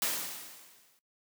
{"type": "noise with exponential decay", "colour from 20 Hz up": "white", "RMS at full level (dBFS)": -29, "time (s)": [0.02, 0.99], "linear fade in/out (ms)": 0, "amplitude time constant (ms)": 210, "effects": ["noise-tail reverb RT60 0.1 s tail -17 dB re dry", "high-pass 150 Hz 12 dB/octave"]}